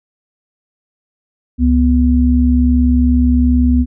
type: tone pair together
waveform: sine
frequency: 69.3 / 246.8 Hz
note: C#2 / B3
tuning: 0 / -1 cents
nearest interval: octave + minor seventh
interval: 2199 cents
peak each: -11 dBFS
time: 1.58-3.86 s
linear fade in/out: 50 ms
effects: none